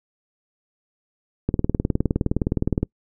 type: click train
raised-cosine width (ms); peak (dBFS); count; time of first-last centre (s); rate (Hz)
3; -7; 27; 1.49-2.83; 19.4
effects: noise-tail reverb RT60 0.1 s tail -25 dB re dry